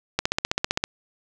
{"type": "click train", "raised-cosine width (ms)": 0.2, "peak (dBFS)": -4, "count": 11, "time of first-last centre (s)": [0.19, 0.839], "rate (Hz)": 15.4, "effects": []}